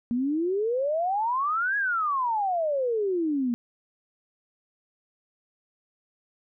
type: exponential two-way sweep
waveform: sine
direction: up then down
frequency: 231.8 to 1684 to 231.8 Hz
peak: -23 dBFS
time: 0.11-3.54 s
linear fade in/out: 0 ms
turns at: 1.77 s
effects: none